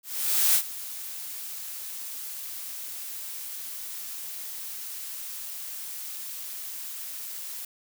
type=noise with ADSR envelope; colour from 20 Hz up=blue; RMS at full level=-20 dBFS; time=0.03-7.65 s; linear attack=520 ms; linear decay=73 ms; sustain=-17 dB; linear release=3 ms; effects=none